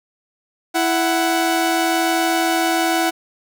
sawtooth tone pair together, 331 / 743 Hz, E4 / F#5, +7 / +7 cents, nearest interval octave + major second, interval 1400 cents, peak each -15 dBFS, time 0.74-3.11 s, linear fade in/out 20 ms, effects none

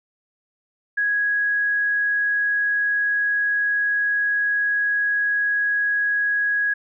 sine tone, 1661.2 Hz, G#6, in tune, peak -18 dBFS, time 0.97-6.74 s, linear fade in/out 10 ms, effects none

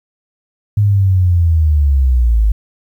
sine linear sweep, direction down, 105.1 to 50.9 Hz, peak -8 dBFS, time 0.77-2.52 s, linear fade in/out 5 ms, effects 8-bit

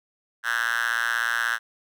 5% pulse tone with high-pass filter, 116.54 Hz, A#2, in tune, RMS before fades -25 dBFS, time 0.43-1.59 s, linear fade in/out 50 ms, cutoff 1600 Hz, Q 7, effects none

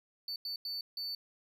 triangle tone bursts at uneven times, 4500 Hz, C#8, 25 cents sharp, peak -35 dBFS, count 4, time 0.28-0.36 / 0.45-0.56 / 0.65-0.81 / 0.97-1.15 s, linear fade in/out 2 ms, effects none

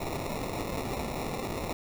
white noise with sample-and-hold, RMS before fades -34 dBFS, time 0-1.73 s, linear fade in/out 5 ms, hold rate 1575 Hz, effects none

